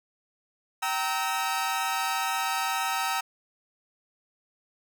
sawtooth tone cluster, 773 / 928 / 1294 Hz, G5 / A#5 / E6, -24 / -8 / -32 cents, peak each -27 dBFS, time 0.82-3.21 s, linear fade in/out 10 ms, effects none

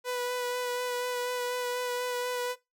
sawtooth tone with vibrato, 493.9 Hz, B4, in tune, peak -26 dBFS, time 0.04-2.56 s, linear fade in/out 50 ms, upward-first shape sine, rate 4.1 Hz, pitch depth 15 cents each way, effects noise-tail reverb RT60 0.2 s tail -19 dB re dry

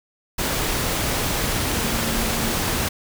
sine tone in noise, 227.2 Hz, A#3, 44 cents flat, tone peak -29 dBFS, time 1.7-2.54 s, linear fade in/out 10 ms, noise pink, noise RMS -23 dBFS, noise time 0.38-2.89 s, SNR -9 dB, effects none

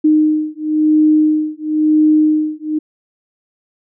sine beating tone pair, 307.1 / 308.08 Hz, D#4 / D#4, -23 / -17 cents, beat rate 0.98 Hz, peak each -13 dBFS, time 0.04-2.79 s, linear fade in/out 10 ms, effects none

